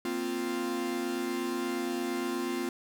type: chord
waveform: 45% pulse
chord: Bb suspended second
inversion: none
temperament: equal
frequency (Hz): 233.1 / 261.6 / 349.2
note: Bb3 / C4 / F4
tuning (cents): 0 / 0 / 0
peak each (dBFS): -38 / -35 / -33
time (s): 0.05-2.69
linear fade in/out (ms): 2
effects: none